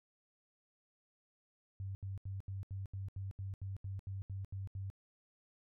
sine tone bursts, 97.1 Hz, G2, 16 cents flat, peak -39 dBFS, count 14, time 1.8-4.901 s, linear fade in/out 0 ms, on 150 ms, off 77 ms, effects none

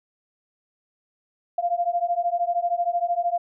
sine beating tone pair, 689 / 702 Hz, F5 / F5, -24 / +9 cents, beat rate 13 Hz, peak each -24 dBFS, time 1.58-3.38 s, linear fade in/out 5 ms, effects none

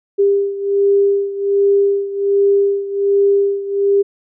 sine beating tone pair, 399 / 400.3 Hz, G4 / G4, +31 / +36 cents, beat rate 1.3 Hz, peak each -13 / -17 dBFS, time 0.18-4.03 s, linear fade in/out 20 ms, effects none

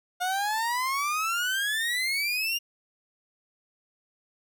30% pulse exponential sweep, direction up, 713 to 2845 Hz, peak -23 dBFS, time 0.2-2.59 s, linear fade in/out 20 ms, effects none

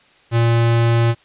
square tone, 116.54 Hz, A#2, in tune, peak -13 dBFS, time 0.31-1.15 s, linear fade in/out 50 ms, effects white hiss -52 dBFS RMS until 1.24 s + resampled to 8000 Hz

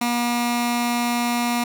15% pulse tone with notch filter, 239.7 Hz, A#3, 48 cents sharp, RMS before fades -22 dBFS, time 0.01-1.64 s, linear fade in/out 5 ms, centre 500 Hz, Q 1.4, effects none

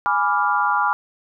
sine chord, G# diminished seventh, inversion none, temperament equal, 830.6 / 987.8 / 1174.7 / 1396.9 Hz, G#5 / B5 / D6 / F6, 0 / 0 / 0 / 0 cents, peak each -22 dBFS, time 0.06-0.93 s, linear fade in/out 0 ms, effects none

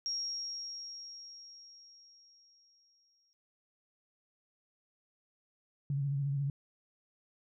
sine tone with exponential decay, 5588 Hz, F8, in tune, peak -32 dBFS, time 0.06-3.33 s, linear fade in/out 0 ms, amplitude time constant 710 ms
sine tone with vibrato, 140 Hz, C#3, 18 cents sharp, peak -30 dBFS, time 5.9-6.5 s, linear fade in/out 2 ms, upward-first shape sine, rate 14 Hz, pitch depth 46 cents each way
effects none

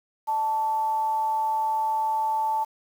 sine tone with frequency modulation, 880 Hz, A5, in tune, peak -22 dBFS, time 0.27-2.65 s, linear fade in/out 20 ms, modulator 259 Hz, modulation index 0.21, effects 8-bit

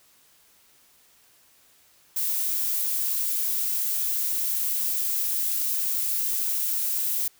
violet noise, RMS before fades -26 dBFS, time 2.16-7.28 s, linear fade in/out 5 ms, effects white hiss -59 dBFS RMS until 7.39 s

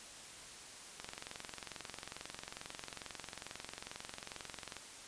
click train, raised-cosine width 0.2 ms, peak -26 dBFS, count 85, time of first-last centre 1-4.767 s, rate 22.3 Hz, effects white hiss -52 dBFS RMS until 5.07 s + resampled to 22050 Hz

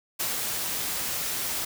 white noise with ADSR envelope, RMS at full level -28 dBFS, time 0.19-1.65 s, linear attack 14 ms, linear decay 160 ms, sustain -2 dB, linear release 6 ms, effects none

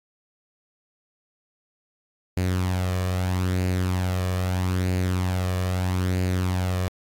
sawtooth tone with flanger, 91.7 Hz, F#2, 15 cents flat, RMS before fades -24 dBFS, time 2.37-6.88 s, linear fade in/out 0 ms, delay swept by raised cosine 0.43 to 1.73 ms, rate 0.78 Hz, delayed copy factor +0.5, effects AAC 64 kbps

